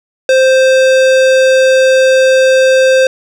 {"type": "tone with hard clipping", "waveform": "sine", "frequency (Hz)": 523.3, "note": "C5", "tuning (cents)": 0, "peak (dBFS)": -7, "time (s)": [0.29, 3.07], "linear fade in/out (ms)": 2, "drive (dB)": 18, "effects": []}